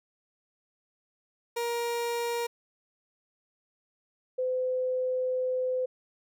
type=tone pair in turn; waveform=30% pulse / sine; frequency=471.8 / 509.8 Hz; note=A#4 / C5; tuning=+21 / -45 cents; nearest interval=minor second; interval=134 cents; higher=second; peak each=-26 dBFS; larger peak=neither; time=1.56-2.47 / 4.38-5.86 s; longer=second; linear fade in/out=10 ms; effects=none